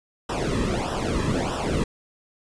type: noise with flanger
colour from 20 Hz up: brown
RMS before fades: -25 dBFS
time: 0.29-1.84 s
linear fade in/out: 5 ms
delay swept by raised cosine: 0.45 to 1.39 ms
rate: 1.6 Hz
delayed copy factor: -0.9
effects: resampled to 22050 Hz